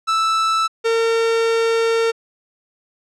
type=tone pair in turn; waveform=45% pulse; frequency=1318.5 / 456 Hz; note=E6 / A#4; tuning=0 / -38 cents; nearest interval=octave + tritone; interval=1838 cents; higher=first; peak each=-15 dBFS; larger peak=neither; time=0.07-0.68 / 0.84-2.12 s; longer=second; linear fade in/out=20 ms; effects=low-pass 6000 Hz 12 dB/octave